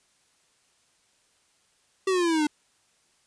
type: exponential sweep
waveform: square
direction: down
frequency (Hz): 388.6 to 293.7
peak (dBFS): -22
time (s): 2.07-2.47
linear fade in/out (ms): 5
effects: white hiss -66 dBFS RMS until 3.26 s + resampled to 22050 Hz